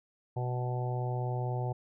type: harmonic tone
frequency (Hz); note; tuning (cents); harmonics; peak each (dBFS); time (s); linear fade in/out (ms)
124.3; B2; +12; 1 / 3 / 4 / 5 / 6 / 7; -31 / -41 / -43 / -44 / -41 / -43; 0.36-1.73; 10
effects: none